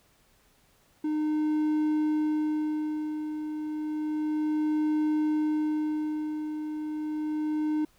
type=tone with tremolo; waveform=triangle; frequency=305.7 Hz; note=D#4; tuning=30 cents flat; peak=-21 dBFS; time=1.04-7.85 s; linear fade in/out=5 ms; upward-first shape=sine; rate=0.31 Hz; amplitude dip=60%; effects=pink hiss -64 dBFS RMS until 7.98 s